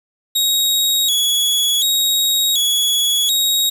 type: tone with vibrato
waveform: sawtooth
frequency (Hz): 3571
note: A7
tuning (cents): +25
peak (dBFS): -11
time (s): 0.35-3.7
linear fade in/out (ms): 10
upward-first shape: square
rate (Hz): 0.68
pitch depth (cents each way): 100
effects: 7-bit